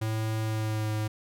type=tone with pitch glide; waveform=square; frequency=110 to 107.74 Hz; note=A2 to A2; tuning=0 to -36 cents; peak=-28 dBFS; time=0.01-1.08 s; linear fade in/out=10 ms; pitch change=-36 cents; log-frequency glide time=0.41-0.91 s; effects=none